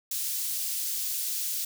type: high-pass noise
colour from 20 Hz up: white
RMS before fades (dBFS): -31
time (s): 0.11-1.65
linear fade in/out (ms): 5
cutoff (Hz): 4400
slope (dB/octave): 12
effects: none